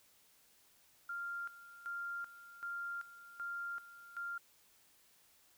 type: tone with tremolo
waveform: sine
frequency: 1394 Hz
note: F6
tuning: 4 cents flat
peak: -39 dBFS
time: 1.09-4.38 s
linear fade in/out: 5 ms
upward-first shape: square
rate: 1.3 Hz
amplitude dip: 80%
effects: white hiss -68 dBFS RMS until 5.57 s